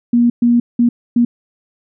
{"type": "tone bursts at uneven times", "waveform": "sine", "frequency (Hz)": 238.4, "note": "A#3", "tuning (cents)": 39, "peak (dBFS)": -8, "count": 4, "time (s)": [[0.13, 0.3], [0.42, 0.6], [0.79, 0.89], [1.16, 1.25]], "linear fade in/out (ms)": 5, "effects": []}